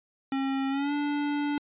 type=tone with pitch glide; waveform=square; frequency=269.9 to 290.9 Hz; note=C#4 to D4; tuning=-46 to -16 cents; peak=-27 dBFS; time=0.32-1.58 s; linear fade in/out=2 ms; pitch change=+130 cents; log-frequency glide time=0.69-0.93 s; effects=resampled to 8000 Hz